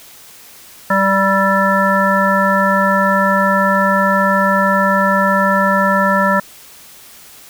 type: harmonic tone with a mistuned harmonic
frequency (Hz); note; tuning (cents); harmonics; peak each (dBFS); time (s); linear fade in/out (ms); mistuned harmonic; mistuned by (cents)
194.9; G3; -10; 1 / 3 / 5 / 7 / 9; -17 / -17 / -17 / -17 / -17; 0.9-6.4; 5; 7; -30
effects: white hiss -40 dBFS RMS until 7.49 s